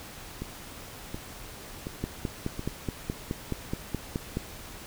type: two click trains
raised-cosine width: 3 ms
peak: -21 / -16 dBFS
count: 4 / 12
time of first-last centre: 0.42-2.594 / 2.04-4.371 s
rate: 1.38 / 4.72 Hz
effects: pink hiss -44 dBFS RMS until 4.86 s